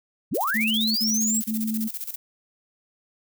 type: linear sweep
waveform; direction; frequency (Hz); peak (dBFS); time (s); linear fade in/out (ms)
sine; up; 94.7 to 7902; -22; 0.31-1.41; 20
type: noise with tremolo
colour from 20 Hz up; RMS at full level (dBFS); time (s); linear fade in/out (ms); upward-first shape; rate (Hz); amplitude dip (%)
violet; -31; 0.34-2.16; 10; square; 15; 75
type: tone bursts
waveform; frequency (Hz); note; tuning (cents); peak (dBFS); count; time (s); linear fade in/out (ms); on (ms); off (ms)
sine; 220; A3; 0; -24; 3; 0.54-1.888; 20; 420; 44
effects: none